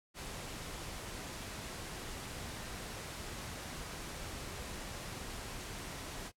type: noise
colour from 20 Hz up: pink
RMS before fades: -44 dBFS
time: 0.14-6.32 s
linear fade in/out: 50 ms
effects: noise-tail reverb RT60 0.1 s tail -21 dB re dry + low-pass 11000 Hz 12 dB/octave